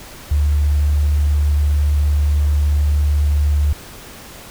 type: tone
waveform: sine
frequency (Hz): 73.42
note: D2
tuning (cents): 0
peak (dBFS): -12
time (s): 0.31-3.73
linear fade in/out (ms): 5
effects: pink hiss -37 dBFS RMS until 4.5 s

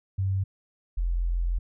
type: tone pair in turn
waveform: sine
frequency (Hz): 96.2 / 43.15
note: G2 / F1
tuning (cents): -32 / -20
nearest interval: octave + major second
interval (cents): 1388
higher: first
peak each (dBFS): -23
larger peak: neither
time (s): 0.18-0.44 / 0.97-1.59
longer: second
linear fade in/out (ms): 10
effects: none

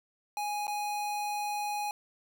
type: tone with dropouts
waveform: square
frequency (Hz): 830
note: G#5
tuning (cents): -1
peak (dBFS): -32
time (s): 0.37-1.91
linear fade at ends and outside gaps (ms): 1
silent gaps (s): 0.669-0.679
effects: none

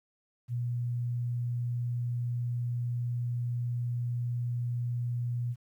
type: tone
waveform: sine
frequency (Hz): 120.8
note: B2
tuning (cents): -38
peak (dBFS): -29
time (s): 0.48-5.56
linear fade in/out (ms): 50
effects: 11-bit

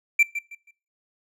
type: tone with echo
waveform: triangle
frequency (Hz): 2349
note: D7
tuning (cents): 0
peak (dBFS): -12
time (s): 0.19-0.23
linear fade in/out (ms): 5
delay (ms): 160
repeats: 3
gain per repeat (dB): -12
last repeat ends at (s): 0.71
effects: noise-tail reverb RT60 0.4 s tail -22 dB re dry

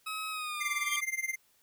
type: tone with pitch glide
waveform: 20% pulse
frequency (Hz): 1277 to 1177.8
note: D#6 to D6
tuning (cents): +45 to +5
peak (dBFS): -30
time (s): 0.06-1.01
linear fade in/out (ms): 10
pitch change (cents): -140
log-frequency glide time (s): 0.3-0.7
type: tone with tremolo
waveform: square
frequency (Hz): 2093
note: C7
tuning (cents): 0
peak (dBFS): -29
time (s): 0.6-1.36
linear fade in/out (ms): 20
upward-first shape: sine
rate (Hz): 19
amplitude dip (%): 90
type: tone with exponential growth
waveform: 20% pulse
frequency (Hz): 3196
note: G7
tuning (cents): +33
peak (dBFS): -23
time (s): 0.75-0.96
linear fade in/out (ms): 1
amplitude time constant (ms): 44
effects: white hiss -68 dBFS RMS until 1.62 s

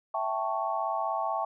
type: chord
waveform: sine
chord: A dominant seventh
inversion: second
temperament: equal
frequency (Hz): 659.3 / 784 / 880 / 1108.7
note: E5 / G5 / A5 / C#6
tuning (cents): 0 / 0 / 0 / 0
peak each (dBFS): -33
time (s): 0.14-1.45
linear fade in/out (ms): 5
effects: none

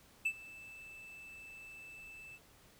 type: tone with ADSR envelope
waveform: triangle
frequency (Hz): 2637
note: E7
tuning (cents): 0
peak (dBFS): -27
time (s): 0.25-2.39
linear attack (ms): 9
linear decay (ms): 65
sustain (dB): -21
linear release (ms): 44
effects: pink hiss -63 dBFS RMS until 2.79 s

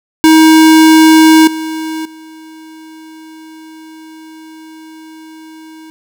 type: tone with level steps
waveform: square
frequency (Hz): 317.4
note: D#4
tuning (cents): +35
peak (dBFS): -3 / -18 / -32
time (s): 0.24-5.9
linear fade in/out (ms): 0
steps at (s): 1.47 / 2.05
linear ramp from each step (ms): 5
effects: none

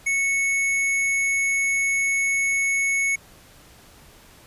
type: tone with hard clipping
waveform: sine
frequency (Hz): 2208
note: C#7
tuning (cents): -7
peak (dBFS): -21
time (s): 0.06-3.16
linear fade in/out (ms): 10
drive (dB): 14
effects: pink hiss -50 dBFS RMS until 4.46 s + resampled to 32000 Hz

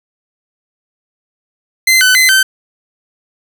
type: tone with pitch steps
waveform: sawtooth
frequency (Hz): 2066 / 1509 / 2044 / 1543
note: C7 / F#6 / C7 / G6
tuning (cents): -22 / +34 / -41 / -28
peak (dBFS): -3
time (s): 1.87-2.43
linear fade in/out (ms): 5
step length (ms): 140
effects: none

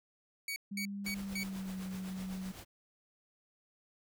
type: tone bursts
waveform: sawtooth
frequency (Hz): 2251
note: C#7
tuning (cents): +26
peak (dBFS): -33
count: 4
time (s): 0.48-1.434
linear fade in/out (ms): 2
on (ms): 81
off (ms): 210
type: tone with pitch glide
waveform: sine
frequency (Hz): 200.1 to 187.78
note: G3 to F#3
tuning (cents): +36 to +26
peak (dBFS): -38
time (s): 0.71-2.52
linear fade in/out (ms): 10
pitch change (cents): -110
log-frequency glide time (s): 1.04-1.79
type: noise with tremolo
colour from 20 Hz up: pink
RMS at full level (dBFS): -48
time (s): 1.04-2.65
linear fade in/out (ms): 20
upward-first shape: triangle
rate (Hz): 7.9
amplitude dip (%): 60
effects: none

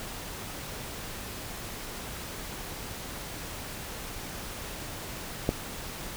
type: click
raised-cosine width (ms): 2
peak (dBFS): -10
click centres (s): 5.491
effects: pink hiss -39 dBFS RMS until 6.16 s

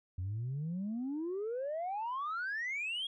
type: exponential sweep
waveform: sine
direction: up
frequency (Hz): 87.31 to 3322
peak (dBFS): -33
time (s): 0.18-3.07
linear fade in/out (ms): 5
effects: tanh soft clip ceiling -32 dBFS

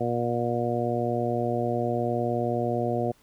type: harmonic tone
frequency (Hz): 119.4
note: A#2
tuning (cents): +42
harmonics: 1 / 2 / 3 / 4 / 5 / 6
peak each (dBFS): -31 / -31 / -31 / -31 / -31 / -31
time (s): 0-3.12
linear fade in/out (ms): 10
effects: pink hiss -61 dBFS RMS until 3.22 s

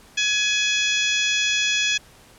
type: harmonic tone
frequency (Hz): 841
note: G#5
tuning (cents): +22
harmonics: 2 / 3 / 4 / 5 / 6 / 7 / 8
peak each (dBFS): -27 / -23 / -23 / -35 / -32 / -30 / -31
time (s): 0.17-1.98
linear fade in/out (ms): 10
effects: pink hiss -50 dBFS RMS until 2.38 s + low-pass 12000 Hz 12 dB/octave

